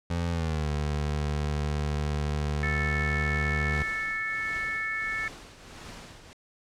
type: tone with pitch glide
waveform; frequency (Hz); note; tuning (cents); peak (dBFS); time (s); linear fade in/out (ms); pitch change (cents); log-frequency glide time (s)
25% pulse; 85.2 to 74.17; F2 to D2; -42 to +18; -23; 0.1-3.83; 5; -240; 0.31-0.69
type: harmonic tone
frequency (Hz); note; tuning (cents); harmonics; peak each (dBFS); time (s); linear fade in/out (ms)
440; A4; 0; 3 / 4 / 5; -38 / -31 / -32; 2.63-5.28; 2
type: noise with tremolo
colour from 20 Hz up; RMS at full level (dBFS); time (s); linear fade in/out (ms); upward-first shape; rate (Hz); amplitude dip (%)
pink; -42; 3.73-6.33; 0; triangle; 1.5; 65
effects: low-pass 7000 Hz 12 dB/octave